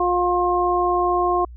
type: harmonic tone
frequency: 355.6 Hz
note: F4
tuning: 31 cents sharp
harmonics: 1 / 2 / 3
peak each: -21 / -21 / -21 dBFS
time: 0-1.45 s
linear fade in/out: 5 ms
effects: added 60 Hz sine -36 dBFS peak until 1.56 s